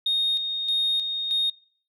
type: tone with tremolo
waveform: sine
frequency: 3706 Hz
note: A#7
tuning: 11 cents flat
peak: -19 dBFS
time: 0.06-1.5 s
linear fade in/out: 5 ms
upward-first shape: square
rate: 1.6 Hz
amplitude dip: 50%
effects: noise-tail reverb RT60 0.6 s tail -25 dB re dry + tanh soft clip ceiling -17 dBFS